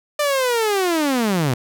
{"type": "linear sweep", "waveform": "sawtooth", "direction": "down", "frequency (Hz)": [599, 116.7], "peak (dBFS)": -13, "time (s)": [0.19, 1.54], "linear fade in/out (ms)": 5, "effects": []}